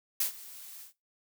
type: noise with ADSR envelope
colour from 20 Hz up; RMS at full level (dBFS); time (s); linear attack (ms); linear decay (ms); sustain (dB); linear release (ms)
blue; -27; 0.2-0.93; 4; 110; -20; 110
effects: noise-tail reverb RT60 0.2 s tail -17 dB re dry